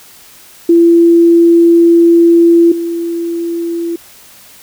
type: tone pair in turn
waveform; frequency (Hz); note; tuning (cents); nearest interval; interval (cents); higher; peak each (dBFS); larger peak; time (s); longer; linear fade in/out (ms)
sine; 338.2 / 338.2; E4 / E4; +44 / +44; unison; 0; neither; -3 / -14; first; 0.69-2.72 / 2.72-3.96; first; 5
effects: white hiss -39 dBFS RMS until 4.62 s